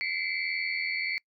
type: tone cluster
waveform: sine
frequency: 2033 / 2114 / 2311 / 4416 Hz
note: B6 / C7 / D7 / C#8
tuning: +50 / +17 / -28 / -7 cents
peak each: -35 / -33 / -33 / -37 dBFS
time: 0.01-1.18 s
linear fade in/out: 0 ms
effects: noise-tail reverb RT60 0.1 s tail -25 dB re dry